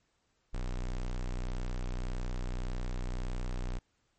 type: tone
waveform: square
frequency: 30.87 Hz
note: B0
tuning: in tune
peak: -33 dBFS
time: 0.53-3.79 s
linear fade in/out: 10 ms
effects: pink hiss -75 dBFS RMS until 4.18 s + MP3 32 kbps